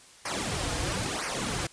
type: noise with flanger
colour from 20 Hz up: pink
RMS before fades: -31 dBFS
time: 0.25-1.67 s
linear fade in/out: 5 ms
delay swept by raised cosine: 0.26 to 5.26 ms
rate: 1 Hz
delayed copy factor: -0.9
effects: white hiss -53 dBFS RMS until 1.72 s + resampled to 22050 Hz